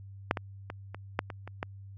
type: clicks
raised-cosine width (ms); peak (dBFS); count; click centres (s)
0.5; -9 / -17 / -22 / -25 / -11 / -23 / -27 / -17; 8; 0.311 / 0.372 / 0.701 / 0.946 / 1.191 / 1.302 / 1.476 / 1.629
effects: added 98 Hz sine -44 dBFS peak until 1.97 s

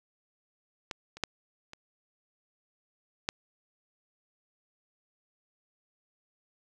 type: clicks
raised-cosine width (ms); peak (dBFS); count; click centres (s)
0.2; -18 / -28 / -11 / -27 / -11; 5; 0.912 / 1.17 / 1.237 / 1.734 / 3.289
effects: none

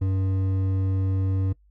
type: tone with hard clipping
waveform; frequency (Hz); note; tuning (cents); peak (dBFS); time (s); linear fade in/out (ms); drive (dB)
triangle; 95.4; G2; -47; -23; 0.01-1.53; 10; 12
effects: noise-tail reverb RT60 0.1 s tail -20 dB re dry + added 50 Hz sine -55 dBFS peak until 1.7 s

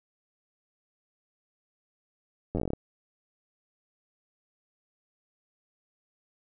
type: slowing click train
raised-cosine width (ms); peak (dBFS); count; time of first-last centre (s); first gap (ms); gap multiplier
2; -17; 11; 2.55-2.734; 10; 1.13
effects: none

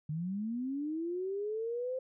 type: linear sweep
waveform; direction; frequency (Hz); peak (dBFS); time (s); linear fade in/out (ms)
sine; up; 146.83 to 523.3; -33; 0.09-1.99; 5
effects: none

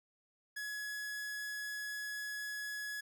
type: tone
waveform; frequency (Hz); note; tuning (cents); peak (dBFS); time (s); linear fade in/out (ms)
45% pulse; 1687; G#6; +27; -39; 0.56-3.01; 10
effects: none

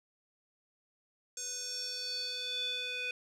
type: tone with band-pass filter sweep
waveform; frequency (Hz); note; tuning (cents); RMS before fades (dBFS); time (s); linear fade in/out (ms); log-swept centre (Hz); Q
square; 497.6; B4; +13; -38; 1.37-3.11; 2; 6900 to 2700; 6.4
effects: none

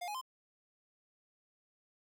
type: tone with pitch steps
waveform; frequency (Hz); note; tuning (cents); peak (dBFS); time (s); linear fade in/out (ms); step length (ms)
square; 707 / 834 / 1038; F5 / G#5 / C6; +21 / +7 / -14; -39; 0.01-0.214; 10; 68
effects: 12-bit

